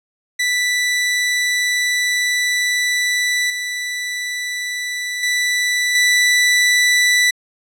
sawtooth tone with level steps, 1975.5 Hz, B6, in tune, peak -12 / -18 / -12 / -8 dBFS, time 0.39-7.31 s, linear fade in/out 10 ms, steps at 3.5 / 5.23 / 5.95 s, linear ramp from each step 2 ms, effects low-pass 10000 Hz 12 dB/octave

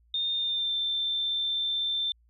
sine tone with pitch glide, 3641 to 3562 Hz, A#7 to A7, -41 to +21 cents, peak -26 dBFS, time 0.14-2.12 s, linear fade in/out 2 ms, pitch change -38 cents, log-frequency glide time 0.32-0.75 s, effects added 58 Hz sine -60 dBFS peak until 2.29 s

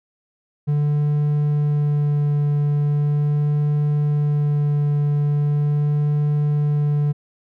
triangle tone with vibrato, 146.83 Hz, D3, in tune, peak -14 dBFS, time 0.67-7.13 s, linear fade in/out 20 ms, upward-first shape sine, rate 0.4 Hz, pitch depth 10 cents each way, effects none

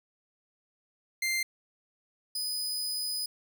sawtooth tone pair in turn, 2093 / 4992 Hz, C7 / D#8, 0 / +5 cents, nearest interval octave + minor third, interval 1505 cents, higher second, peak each -24 / -28 dBFS, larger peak first, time 1.22-1.43 / 2.35-3.26 s, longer second, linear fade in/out 5 ms, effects none

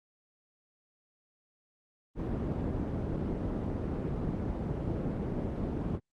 white low-pass noise, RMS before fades -33 dBFS, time 2.15-6 s, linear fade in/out 50 ms, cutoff 290 Hz, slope 12 dB/octave, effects Opus 24 kbps

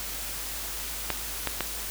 clicks, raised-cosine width 0.3 ms, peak -10 dBFS, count 3, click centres 1.103 / 1.473 / 1.607 s, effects added 51 Hz sine -42 dBFS peak until 1.9 s + white hiss -35 dBFS RMS until 1.9 s

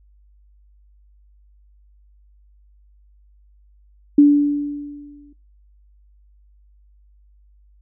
sine tone with exponential decay, 290 Hz, D4, 22 cents flat, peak -5 dBFS, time 4.18-5.33 s, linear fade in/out 5 ms, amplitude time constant 250 ms, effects noise-tail reverb RT60 0.3 s tail -23 dB re dry + added 50 Hz sine -50 dBFS peak until 7.81 s

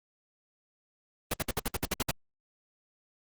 pink noise bursts, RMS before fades -29 dBFS, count 10, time 1.31-2.112 s, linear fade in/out 5 ms, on 28 ms, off 58 ms, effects Opus 32 kbps

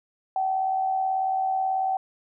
sine tone with amplitude modulation, 763 Hz, G5, 47 cents flat, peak -20 dBFS, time 0.36-1.97 s, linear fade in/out 2 ms, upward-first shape sine, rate 78.3 Hz, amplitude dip 45%, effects none

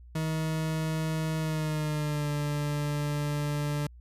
40% pulse tone with pitch glide, 158.4 to 146.94 Hz, D#3 to D3, +31 to +1 cents, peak -27 dBFS, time 0.15-3.87 s, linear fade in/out 5 ms, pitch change -130 cents, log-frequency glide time 1.39-2.29 s, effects added 60 Hz sine -47 dBFS peak until 4 s + resampled to 32000 Hz

